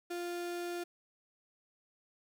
35% pulse tone, 349.2 Hz, F4, in tune, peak -35 dBFS, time 0.1-0.84 s, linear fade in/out 10 ms, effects none

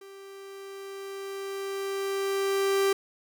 45% pulse tone with level ramp, 392 Hz, G4, in tune, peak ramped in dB -45 to -21 dBFS, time 0.01-2.93 s, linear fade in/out 5 ms, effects none

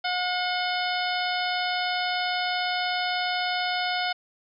harmonic tone with a mistuned harmonic, 723 Hz, F#5, 40 cents flat, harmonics 1 / 2 / 3 / 4 / 5 / 6 / 7, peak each -28 / -31 / -33 / -34 / -35 / -36 / -36 dBFS, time 0.04-4.13 s, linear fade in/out 10 ms, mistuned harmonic 4, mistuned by +65 cents, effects none

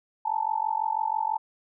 sine tone with amplitude modulation, 880 Hz, A5, in tune, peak -20 dBFS, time 0.25-1.38 s, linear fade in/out 10 ms, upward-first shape sine, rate 46.1 Hz, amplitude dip 100%, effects none

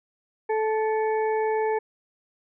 harmonic tone with a mistuned harmonic, 436.3 Hz, A4, 15 cents flat, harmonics 1 / 2 / 4 / 5, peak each -23 / -27 / -37 / -40 dBFS, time 0.49-1.79 s, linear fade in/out 10 ms, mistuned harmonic 5, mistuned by +37 cents, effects none

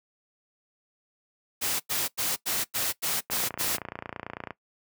white noise bursts, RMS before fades -28 dBFS, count 8, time 1.61-3.774 s, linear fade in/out 20 ms, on 190 ms, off 92 ms
click train, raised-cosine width 0.5 ms, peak -19 dBFS, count 36, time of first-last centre 3.3-4.507 s, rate 29 Hz
effects noise-tail reverb RT60 0.1 s tail -19 dB re dry + high-pass 80 Hz 12 dB/octave

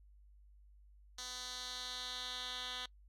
10% pulse tone with band-pass filter sweep, 250.7 Hz, B3, 26 cents sharp, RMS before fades -44 dBFS, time 1.18-2.86 s, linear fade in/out 5 ms, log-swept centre 5100 to 3200 Hz, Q 2.5, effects noise-tail reverb RT60 0.1 s tail -24 dB re dry + added 50 Hz sine -59 dBFS peak until 3.08 s

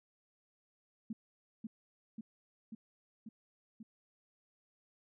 sine tone with echo, 221.6 Hz, A3, 13 cents sharp, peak -37 dBFS, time 1.1-1.13 s, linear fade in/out 5 ms, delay 540 ms, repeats 5, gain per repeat -2 dB, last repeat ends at 3.83 s, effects none

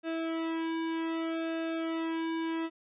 sawtooth tone with flanger, 326.9 Hz, E4, 14 cents flat, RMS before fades -33 dBFS, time 0.03-2.7 s, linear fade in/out 50 ms, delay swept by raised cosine 0.94 to 1.52 ms, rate 0.65 Hz, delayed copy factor -0.95, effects resampled to 8000 Hz

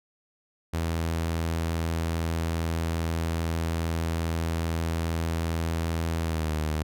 sawtooth tone with pitch glide, 82.41 to 77.34 Hz, E2 to D#2, 0 to -10 cents, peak -22 dBFS, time 0.73-6.83 s, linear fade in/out 10 ms, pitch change -110 cents, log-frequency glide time 6.22-6.54 s, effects none

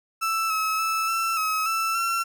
35% pulse tone with pitch steps, 1323 / 1290 / 1312 / 1335 / 1279 / 1327 / 1355 Hz, E6 / E6 / E6 / E6 / D#6 / E6 / E6, +6 / -38 / -9 / +22 / +47 / +11 / +47 cents, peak -21 dBFS, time 0.21-2.24 s, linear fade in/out 20 ms, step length 290 ms, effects none

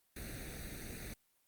pink noise with comb filter, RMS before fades -45 dBFS, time 0.16-1.14 s, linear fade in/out 5 ms, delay 0.48 ms, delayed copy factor +0.85, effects white hiss -75 dBFS RMS until 1.47 s + Opus 32 kbps

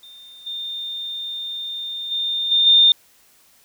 sine tone with level steps, 3622 Hz, A7, 49 cents sharp, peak -40 / -26 / -20 / -13 / -9 dBFS, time 0.03-2.92 s, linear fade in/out 2 ms, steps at 0.46 / 2.11 / 2.51 / 2.66 s, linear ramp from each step 10 ms, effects white hiss -55 dBFS RMS until 3.64 s

